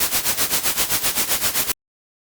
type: noise with tremolo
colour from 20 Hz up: white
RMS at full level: -17 dBFS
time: 0-1.72 s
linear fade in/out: 5 ms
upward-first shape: sine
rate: 7.7 Hz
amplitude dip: 80%
effects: Opus 48 kbps